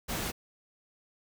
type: noise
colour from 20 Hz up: pink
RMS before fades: -34 dBFS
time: 0.08-0.32 s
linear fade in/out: 20 ms
effects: none